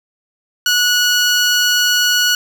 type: tone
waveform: 15% pulse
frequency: 1464 Hz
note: F#6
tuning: 19 cents flat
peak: -5 dBFS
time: 0.66-2.35 s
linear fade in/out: 2 ms
effects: none